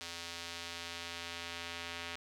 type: tone with band-pass filter sweep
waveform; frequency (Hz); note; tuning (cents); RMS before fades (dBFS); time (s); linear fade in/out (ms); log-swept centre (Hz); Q
square; 85.1; F2; -44; -44; 0.01-2.16; 0; 4400 to 2900; 1.1
effects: none